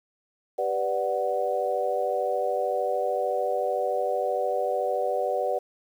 sine chord, G major seventh, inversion none, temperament equal, 392 / 493.9 / 587.3 / 740 Hz, G4 / B4 / D5 / F#5, 0 / 0 / 0 / 0 cents, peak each -33 / -28 / -28 / -29 dBFS, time 0.58-5.59 s, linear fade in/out 10 ms, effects 9-bit

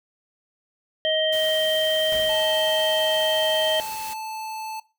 harmonic tone, 628 Hz, D#5, 16 cents sharp, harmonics 1 / 3 / 5, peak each -22 / -31 / -23 dBFS, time 1.05-3.8 s, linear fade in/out 0 ms
white noise, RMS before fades -37 dBFS, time 1.32-4.14 s, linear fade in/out 10 ms
pink noise with exponential decay, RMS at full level -34 dBFS, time 2.12-2.81 s, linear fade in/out 1 ms, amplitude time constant 150 ms
square tone, 876 Hz, A5, 8 cents flat, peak -31 dBFS, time 2.29-4.8 s, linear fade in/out 5 ms
effects noise-tail reverb RT60 0.3 s tail -19 dB re dry

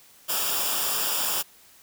white noise with comb filter, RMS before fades -26 dBFS, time 0.28-1.43 s, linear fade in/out 20 ms, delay 0.48 ms, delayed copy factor -0.7, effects white hiss -54 dBFS RMS until 1.82 s

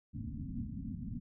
white low-pass noise, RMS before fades -41 dBFS, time 0.13-1.2 s, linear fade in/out 20 ms, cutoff 270 Hz, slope 96 dB/octave, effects none

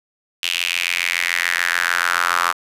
square tone with high-pass filter sweep, 43.47 Hz, F1, 7 cents flat, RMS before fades -20 dBFS, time 0.42-2.53 s, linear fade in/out 20 ms, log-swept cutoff 2900 to 1200 Hz, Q 4.1, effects resampled to 32000 Hz + 7-bit

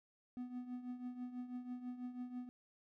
triangle tone with tremolo, 248.1 Hz, B3, 8 cents sharp, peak -38 dBFS, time 0.37-2.49 s, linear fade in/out 0 ms, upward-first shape triangle, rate 6.1 Hz, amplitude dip 75%, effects none

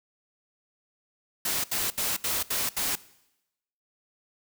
white noise bursts, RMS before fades -28 dBFS, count 6, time 1.45-2.955 s, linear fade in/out 5 ms, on 190 ms, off 73 ms, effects noise-tail reverb RT60 0.9 s tail -20 dB re dry

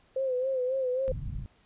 sine tone with vibrato, 517 Hz, C5, 21 cents flat, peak -26 dBFS, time 0.16-1.12 s, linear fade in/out 5 ms, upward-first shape sine, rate 3.7 Hz, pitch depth 65 cents each way
pink low-pass noise, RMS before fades -35 dBFS, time 1.08-1.46 s, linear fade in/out 0 ms, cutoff 160 Hz, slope 24 dB/octave
effects pink hiss -64 dBFS RMS until 1.65 s + resampled to 8000 Hz

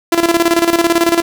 sawtooth tone with tremolo, 337.9 Hz, E4, 43 cents sharp, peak -4 dBFS, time 0.12-1.22 s, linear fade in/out 5 ms, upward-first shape square, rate 18 Hz, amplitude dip 70%, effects none

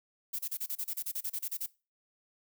violet noise bursts, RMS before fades -35 dBFS, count 15, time 0.33-1.664 s, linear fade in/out 10 ms, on 60 ms, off 31 ms, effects noise-tail reverb RT60 0.3 s tail -21 dB re dry

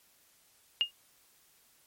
sine tone with exponential decay, 2840 Hz, F7, 28 cents sharp, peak -20 dBFS, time 0.81-0.91 s, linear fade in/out 0 ms, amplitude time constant 21 ms, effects white hiss -65 dBFS RMS until 1.86 s + MP3 64 kbps

